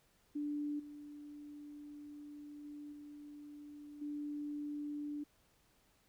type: tone with level steps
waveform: sine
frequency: 293.7 Hz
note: D4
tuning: in tune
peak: -36 / -48 / -46 / -49 / -39 dBFS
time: 0.35-5.24 s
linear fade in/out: 10 ms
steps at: 0.79 / 2.64 / 2.92 / 4.01 s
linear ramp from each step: 10 ms
effects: pink hiss -72 dBFS RMS until 6.08 s